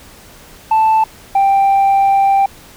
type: tone pair in turn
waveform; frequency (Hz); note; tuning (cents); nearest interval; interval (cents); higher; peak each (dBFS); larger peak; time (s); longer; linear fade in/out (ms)
sine; 880 / 786.5; A5 / G5; 0 / +6; major second; 194; first; -6; neither; 0.71-1.04 / 1.35-2.46; second; 5
effects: tanh soft clip ceiling -7 dBFS + pink hiss -40 dBFS RMS until 2.76 s